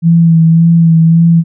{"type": "tone with vibrato", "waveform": "sine", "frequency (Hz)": 165.3, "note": "E3", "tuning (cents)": 5, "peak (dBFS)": -3, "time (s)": [0.02, 1.44], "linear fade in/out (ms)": 50, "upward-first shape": "sine", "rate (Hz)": 1.8, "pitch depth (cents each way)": 27, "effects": []}